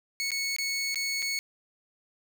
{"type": "tone with dropouts", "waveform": "20% pulse", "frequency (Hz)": 2208, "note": "C#7", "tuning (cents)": -7, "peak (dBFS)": -23, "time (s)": [0.2, 1.39], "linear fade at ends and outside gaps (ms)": 0, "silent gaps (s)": [[0.306, 0.317], [0.564, 0.585], [0.945, 0.957], [1.221, 1.225]], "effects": []}